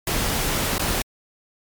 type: noise with dropouts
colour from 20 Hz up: pink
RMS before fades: -23 dBFS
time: 0.07-1.02 s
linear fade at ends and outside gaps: 2 ms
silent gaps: 0.782-0.794 s
effects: MP3 96 kbps